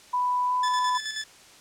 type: tone with pitch glide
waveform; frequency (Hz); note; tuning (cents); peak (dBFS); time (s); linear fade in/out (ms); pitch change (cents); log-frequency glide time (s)
sine; 991 to 998.5; B5 to B5; +6 to +19; -22; 0.13-0.98; 10; +13; 0.47-0.53
type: tone with tremolo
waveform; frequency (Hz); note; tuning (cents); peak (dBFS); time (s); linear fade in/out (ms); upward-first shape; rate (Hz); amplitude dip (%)
15% pulse; 1737; A6; -23; -22; 0.63-1.24; 5; square; 9.4; 50
effects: white hiss -51 dBFS RMS until 1.6 s + low-pass 8000 Hz 12 dB/octave